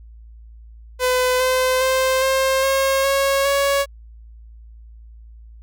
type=tone with pitch steps; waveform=sawtooth; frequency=505 / 513.5 / 522.2 / 531 / 540 / 549.1 / 558.4 Hz; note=B4 / C5 / C5 / C5 / C#5 / C#5 / C#5; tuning=+39 / -33 / -3 / +25 / -45 / -17 / +13 cents; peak=-12 dBFS; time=0.99-3.86 s; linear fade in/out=50 ms; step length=410 ms; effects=added 56 Hz sine -39 dBFS peak until 5.62 s